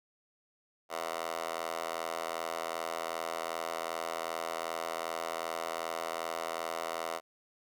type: tone with high-pass filter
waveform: 10% pulse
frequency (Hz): 82.6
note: E2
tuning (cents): +4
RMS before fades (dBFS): -37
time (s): 0.89-7.21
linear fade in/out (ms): 50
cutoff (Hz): 740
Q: 4.3
effects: none